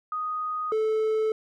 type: tone pair in turn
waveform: sine / triangle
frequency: 1244.5 / 436.6 Hz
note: D#6 / A4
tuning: 0 / -13 cents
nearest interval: octave + tritone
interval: 1813 cents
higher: first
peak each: -27 / -20 dBFS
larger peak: second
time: 0.12-0.72 / 0.72-1.32 s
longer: neither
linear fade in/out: 2 ms
effects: none